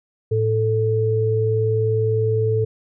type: tone pair together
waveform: sine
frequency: 110 / 439.6 Hz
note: A2 / A4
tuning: 0 / -2 cents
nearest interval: 2 octaves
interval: 2398 cents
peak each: -19 dBFS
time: 0.31-2.65 s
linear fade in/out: 10 ms
effects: none